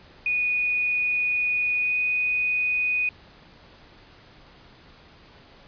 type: tone with pitch glide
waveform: sine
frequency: 2469 to 2485 Hz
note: D#7 to D#7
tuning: -14 to -3 cents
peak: -21 dBFS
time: 0.26-3.09 s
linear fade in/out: 2 ms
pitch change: +11 cents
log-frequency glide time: 1.8-1.96 s
effects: pink hiss -51 dBFS RMS until 5.67 s + resampled to 11025 Hz